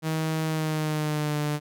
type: tone with pitch glide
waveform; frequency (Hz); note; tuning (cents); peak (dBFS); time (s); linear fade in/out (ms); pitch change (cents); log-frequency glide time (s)
sawtooth; 158.6 to 148.84; D#3 to D3; +33 to +24; -21; 0.02-1.6; 50; -109; 0.44-1.38
effects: none